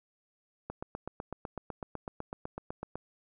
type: click train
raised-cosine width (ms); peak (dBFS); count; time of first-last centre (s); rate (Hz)
1; -23; 19; 0.7-2.956; 7.98
effects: none